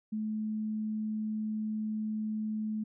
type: tone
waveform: sine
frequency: 215.7 Hz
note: A3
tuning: 34 cents flat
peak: -31 dBFS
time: 0.12-2.84 s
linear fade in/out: 10 ms
effects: none